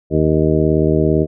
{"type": "harmonic tone", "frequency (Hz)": 77.78, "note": "D#2", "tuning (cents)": 0, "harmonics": [1, 2, 3, 4, 5, 6, 8], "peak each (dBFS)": [-21, -17, -22, -18, -17, -21, -22], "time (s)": [0.1, 1.27], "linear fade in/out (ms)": 50, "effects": []}